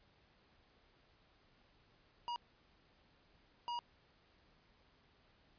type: tone bursts at uneven times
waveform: square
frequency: 955 Hz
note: A#5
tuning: 42 cents sharp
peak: -39 dBFS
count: 2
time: 2.28-2.36 / 3.68-3.79 s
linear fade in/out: 0 ms
effects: pink hiss -70 dBFS RMS until 5.58 s + resampled to 11025 Hz